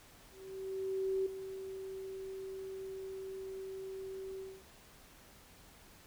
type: tone with ADSR envelope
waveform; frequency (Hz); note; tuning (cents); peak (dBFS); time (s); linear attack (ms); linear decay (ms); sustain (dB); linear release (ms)
sine; 382.9; G4; -41; -30; 0.31-4.64; 950; 7; -11; 240
effects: pink hiss -59 dBFS RMS until 6.06 s